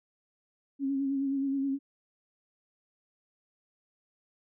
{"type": "tone with vibrato", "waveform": "sine", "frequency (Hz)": 273.9, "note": "C#4", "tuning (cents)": -21, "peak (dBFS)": -27, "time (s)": [0.79, 1.79], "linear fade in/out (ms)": 50, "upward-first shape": "sine", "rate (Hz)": 9.5, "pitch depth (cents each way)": 34, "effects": []}